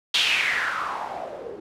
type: noise with low-pass filter sweep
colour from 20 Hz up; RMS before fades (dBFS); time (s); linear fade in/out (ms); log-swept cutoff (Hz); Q
blue; -26; 0.14-1.6; 5; 3500 to 380; 4.4
effects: none